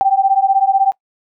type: beating tone pair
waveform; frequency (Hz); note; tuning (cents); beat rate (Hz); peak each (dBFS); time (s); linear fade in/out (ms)
sine; 772 / 788; G5 / G5; -27 / +9; 16; -13; 0.01-0.92; 0
effects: noise-tail reverb RT60 0.1 s tail -23 dB re dry

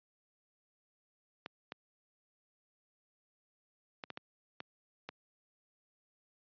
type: clicks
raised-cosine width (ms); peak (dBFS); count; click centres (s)
0.3; -25; 7; 1.461 / 1.721 / 4.038 / 4.103 / 4.174 / 4.604 / 5.09
effects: high-pass 150 Hz 12 dB/octave + resampled to 11025 Hz

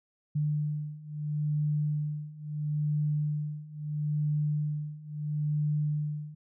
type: beating tone pair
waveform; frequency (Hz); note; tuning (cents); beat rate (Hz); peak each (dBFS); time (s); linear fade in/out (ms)
sine; 149.2 / 149.95; D3 / D3; +28 / +36; 0.75; -32 / -30; 0.35-6.35; 10
effects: none

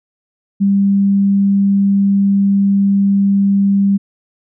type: tone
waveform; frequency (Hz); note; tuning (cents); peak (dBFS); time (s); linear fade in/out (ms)
sine; 198.2; G3; +19; -9; 0.6-3.98; 20
effects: none

